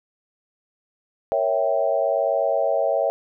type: chord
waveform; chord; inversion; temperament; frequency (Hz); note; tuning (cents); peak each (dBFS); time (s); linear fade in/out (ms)
sine; A# diminished seventh; none; equal with one note detuned; 466.2 / 554.4 / 655.5 / 784; A#4 / C#5 / E5 / G5; 0 / 0 / -10 / 0; -28 / -22 / -22 / -27; 1.32-3.1; 0
effects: none